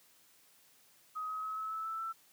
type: tone with pitch steps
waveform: sine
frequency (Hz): 1260 / 1271.7 / 1283.5 / 1295.4 / 1307.5 / 1319.6 / 1331.8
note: D#6 / D#6 / E6 / E6 / E6 / E6 / E6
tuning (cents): +21 / +37 / -47 / -31 / -15 / +1 / +17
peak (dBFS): -36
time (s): 1.15-2.13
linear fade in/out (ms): 20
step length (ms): 140
effects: white hiss -65 dBFS RMS until 2.32 s + high-pass 100 Hz 12 dB/octave